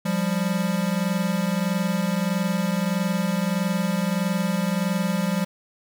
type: tone pair together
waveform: square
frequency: 176.2 / 197.78 Hz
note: F3 / G3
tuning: +16 / +16 cents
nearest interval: major second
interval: 200 cents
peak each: -25 dBFS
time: 0.05-5.45 s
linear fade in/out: 10 ms
effects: none